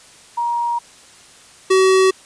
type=tone pair in turn; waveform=sine / square; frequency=946 / 378.6 Hz; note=A#5 / F#4; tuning=+25 / +40 cents; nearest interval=octave + major third; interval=1585 cents; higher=first; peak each=-17 / -11 dBFS; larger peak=second; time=0.37-0.79 / 1.7-2.11 s; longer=first; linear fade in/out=10 ms; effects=white hiss -45 dBFS RMS until 2.25 s + resampled to 22050 Hz